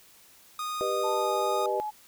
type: tone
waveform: 45% pulse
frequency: 1236 Hz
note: D#6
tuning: 12 cents flat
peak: -31 dBFS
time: 0.59-1.66 s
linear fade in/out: 2 ms
type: chord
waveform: sine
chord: G augmented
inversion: none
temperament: just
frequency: 392 / 490 / 612.5 Hz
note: G4 / B4 / D#5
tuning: 0 / -14 / -27 cents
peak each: -31 dBFS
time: 0.81-1.8 s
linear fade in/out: 0 ms
type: tone with pitch glide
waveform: sine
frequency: 877 to 848.6 Hz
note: A5 to G#5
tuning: -6 to +37 cents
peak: -30 dBFS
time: 1.03-1.91 s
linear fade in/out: 20 ms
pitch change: -57 cents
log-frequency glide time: 1.17-1.31 s
effects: white hiss -56 dBFS RMS until 2.07 s